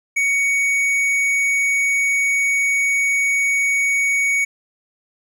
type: tone with tanh clipping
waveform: triangle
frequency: 2237 Hz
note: C#7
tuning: 15 cents sharp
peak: -17 dBFS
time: 0.16-4.45 s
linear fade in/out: 10 ms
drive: 14 dB
effects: none